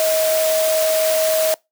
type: tone in noise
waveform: sine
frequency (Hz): 634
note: D#5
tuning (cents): +32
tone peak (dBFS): -15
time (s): 0-1.54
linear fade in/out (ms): 0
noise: white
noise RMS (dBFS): -23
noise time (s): 0-1.54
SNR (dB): +5
effects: noise-tail reverb RT60 0.2 s tail -24 dB re dry + high-pass 400 Hz 12 dB/octave